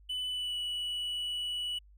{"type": "tone with pitch glide", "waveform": "triangle", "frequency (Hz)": [2995, 2947], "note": ["F#7", "F#7"], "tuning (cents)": [20, -8], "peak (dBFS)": -31, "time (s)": [0.09, 1.79], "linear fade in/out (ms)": 10, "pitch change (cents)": -28, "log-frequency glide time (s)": [0.3, 0.56], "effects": ["added 50 Hz sine -55 dBFS peak until 1.97 s"]}